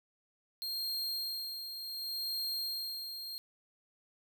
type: tone with tremolo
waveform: 45% pulse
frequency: 4214 Hz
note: C8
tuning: 12 cents sharp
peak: -33 dBFS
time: 0.62-3.38 s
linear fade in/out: 0 ms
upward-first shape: sine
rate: 0.68 Hz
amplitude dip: 55%
effects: none